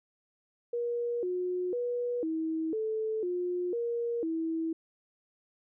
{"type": "tone with pitch steps", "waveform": "sine", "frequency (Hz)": [476.2, 361.8, 485.3, 320.7, 437.8, 356.8, 470.6, 325.2], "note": ["A#4", "F#4", "B4", "E4", "A4", "F4", "A#4", "E4"], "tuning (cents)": [37, -39, -30, -48, -9, 37, 16, -23], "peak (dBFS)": -29, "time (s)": [0.73, 4.73], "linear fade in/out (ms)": 5, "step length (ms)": 500, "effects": []}